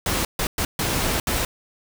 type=noise bursts at uneven times; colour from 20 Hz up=pink; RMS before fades=-23 dBFS; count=5; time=0.06-0.25 / 0.39-0.47 / 0.58-0.65 / 0.79-1.2 / 1.27-1.45 s; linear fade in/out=2 ms; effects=none